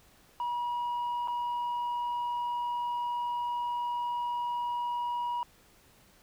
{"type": "tone with dropouts", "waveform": "sine", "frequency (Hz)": 963, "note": "B5", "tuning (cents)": -44, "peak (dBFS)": -27, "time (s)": [0.4, 5.43], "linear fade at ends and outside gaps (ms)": 1, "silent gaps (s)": [1.275, 1.282], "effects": ["tanh soft clip ceiling -29 dBFS", "pink hiss -61 dBFS RMS until 6.22 s"]}